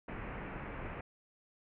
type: low-pass noise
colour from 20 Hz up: pink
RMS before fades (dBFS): -43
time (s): 0.08-1.01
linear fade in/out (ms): 5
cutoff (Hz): 2500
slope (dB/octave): 48
effects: none